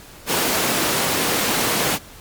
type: high-pass noise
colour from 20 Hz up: pink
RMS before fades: -20 dBFS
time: 0.26-1.99 s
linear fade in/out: 50 ms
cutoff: 200 Hz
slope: 12 dB/octave
effects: pink hiss -42 dBFS RMS until 2.2 s + MP3 96 kbps